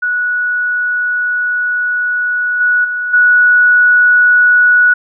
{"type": "tone with level steps", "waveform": "sine", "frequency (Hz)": 1468, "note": "F#6", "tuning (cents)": -14, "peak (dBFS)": [-12, -8, -15, -5], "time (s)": [0.02, 4.94], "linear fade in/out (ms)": 10, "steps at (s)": [2.6, 2.84, 3.13], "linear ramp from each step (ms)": 10, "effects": []}